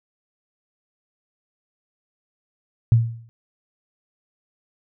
sine tone with exponential decay, 115.2 Hz, A#2, 20 cents flat, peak -8 dBFS, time 2.92-3.29 s, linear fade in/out 0 ms, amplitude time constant 79 ms, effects none

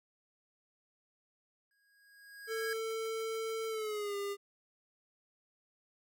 square tone with exponential growth, 1643 Hz, G#6, 19 cents flat, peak -36 dBFS, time 1.71-2.73 s, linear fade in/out 1 ms, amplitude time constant 220 ms
square tone with pitch glide, 446.6 to 402.5 Hz, A4 to G4, +26 to +46 cents, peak -36 dBFS, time 2.47-4.37 s, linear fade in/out 50 ms, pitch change -180 cents, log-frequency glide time 3.68-4.16 s
effects none

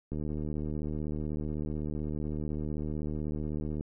click train, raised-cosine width 3 ms, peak -23 dBFS, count 281, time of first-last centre 0.12-3.809 s, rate 75.9 Hz, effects none

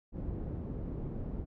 pink low-pass noise, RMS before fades -38 dBFS, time 0.12-1.46 s, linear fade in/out 50 ms, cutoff 330 Hz, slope 12 dB/octave, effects none

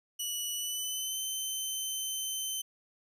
15% pulse tone with pitch glide, 2946 to 3078 Hz, F#7 to G7, -8 to -32 cents, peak -26 dBFS, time 0.19-2.62 s, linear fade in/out 10 ms, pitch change +76 cents, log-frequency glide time 0.54-1.19 s, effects none

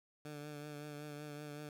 15% pulse tone with vibrato, 148.1 Hz, D3, 15 cents sharp, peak -39 dBFS, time 0.25-1.69 s, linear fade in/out 2 ms, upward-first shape triangle, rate 5.3 Hz, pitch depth 35 cents each way, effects none

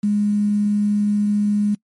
sine tone with quantisation, 206.9 Hz, G#3, 6 cents flat, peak -15 dBFS, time 0.03-1.75 s, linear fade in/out 10 ms, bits 7, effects noise-tail reverb RT60 0.1 s tail -24 dB re dry + MP3 48 kbps

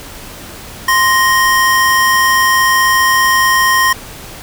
square tone pair together, 1046.5 / 1864.7 Hz, C6 / A#6, 0 / 0 cents, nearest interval minor seventh, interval 1000 cents, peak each -12 dBFS, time 0.88-3.93 s, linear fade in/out 5 ms, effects pink hiss -31 dBFS RMS until 4.42 s

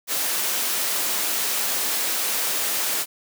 white high-pass noise, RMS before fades -24 dBFS, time 0.07-3.06 s, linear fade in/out 50 ms, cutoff 270 Hz, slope 12 dB/octave, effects none

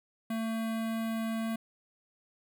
square tone with notch filter, 224.8 Hz, A3, 37 cents sharp, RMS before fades -33 dBFS, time 0.3-1.56 s, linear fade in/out 5 ms, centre 5700 Hz, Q 1.1, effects none

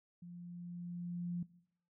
sine tone with level ramp, 174.61 Hz, F3, in tune, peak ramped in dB -48 to -35 dBFS, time 0.22-1.43 s, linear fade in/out 5 ms, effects noise-tail reverb RT60 0.7 s tail -20 dB re dry

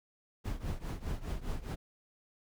brown noise with tremolo, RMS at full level -33 dBFS, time 0.44-1.76 s, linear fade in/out 20 ms, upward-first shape triangle, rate 4.9 Hz, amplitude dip 90%, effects none

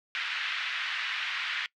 pink band-pass noise, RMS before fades -33 dBFS, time 0.15-1.66 s, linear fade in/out 0 ms, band 1500 to 3400 Hz, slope 24 dB/octave, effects noise-tail reverb RT60 0.1 s tail -22 dB re dry

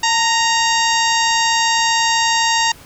harmonic tone with a mistuned harmonic, 932.3 Hz, A#5, in tune, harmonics 1 / 2 / 3 / 4 / 5 / 6 / 7 / 8, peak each -17 / -20 / -22 / -23 / -24 / -25 / -25 / -26 dBFS, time 0.03-2.72 s, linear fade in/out 5 ms, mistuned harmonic 1, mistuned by -46 cents, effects pink hiss -42 dBFS RMS until 2.85 s

